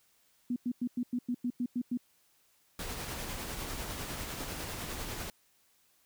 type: tone bursts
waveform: sine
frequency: 244.9 Hz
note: B3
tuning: 14 cents flat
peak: -29 dBFS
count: 10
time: 0.5-1.974 s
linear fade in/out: 5 ms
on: 61 ms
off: 96 ms
type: noise with tremolo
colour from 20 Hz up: pink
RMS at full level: -38 dBFS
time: 2.79-5.3 s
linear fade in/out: 2 ms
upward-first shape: sine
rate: 10 Hz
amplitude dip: 30%
effects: white hiss -69 dBFS RMS until 6.05 s